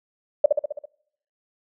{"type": "tone with echo", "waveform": "sine", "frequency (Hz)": 587.3, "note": "D5", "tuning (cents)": 0, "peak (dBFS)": -9, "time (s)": [0.44, 0.46], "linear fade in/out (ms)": 5, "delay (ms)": 66, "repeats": 6, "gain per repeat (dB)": -4, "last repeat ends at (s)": 0.856, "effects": ["noise-tail reverb RT60 0.7 s tail -24 dB re dry"]}